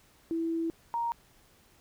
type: tone pair in turn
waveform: sine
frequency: 329.6 / 934.9 Hz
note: E4 / A#5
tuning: 0 / +5 cents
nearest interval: octave + tritone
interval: 1805 cents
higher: second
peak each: -28 dBFS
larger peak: neither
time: 0.31-0.7 / 0.94-1.12 s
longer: first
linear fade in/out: 0 ms
effects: pink hiss -62 dBFS RMS until 1.8 s